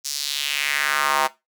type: tone with high-pass filter sweep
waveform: square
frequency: 71.7 Hz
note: D2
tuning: 41 cents flat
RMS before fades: -23 dBFS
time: 0.04-1.28 s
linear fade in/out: 20 ms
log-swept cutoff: 5800 to 840 Hz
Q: 2.4
effects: noise-tail reverb RT60 0.2 s tail -17 dB re dry